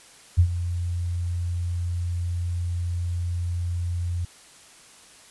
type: tone with ADSR envelope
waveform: sine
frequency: 87.31 Hz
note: F2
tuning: in tune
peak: -11 dBFS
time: 0.37-4.25 s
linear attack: 23 ms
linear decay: 77 ms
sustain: -13 dB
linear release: 4 ms
effects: white hiss -50 dBFS RMS until 5.3 s + resampled to 24000 Hz